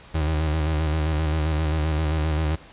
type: tone with vibrato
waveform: 35% pulse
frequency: 77.78 Hz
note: D#2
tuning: in tune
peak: -19 dBFS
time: 0.14-2.56 s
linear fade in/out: 10 ms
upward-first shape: square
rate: 7.6 Hz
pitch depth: 44 cents each way
effects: pink hiss -47 dBFS RMS until 2.72 s + resampled to 8000 Hz